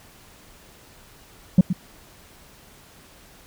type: tone with echo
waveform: sine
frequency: 182.1 Hz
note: F#3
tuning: 27 cents flat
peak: -5 dBFS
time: 1.58-1.61 s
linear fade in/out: 5 ms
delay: 120 ms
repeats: 1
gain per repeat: -13 dB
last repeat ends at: 1.73 s
effects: tanh soft clip ceiling -7 dBFS + pink hiss -50 dBFS RMS until 3.46 s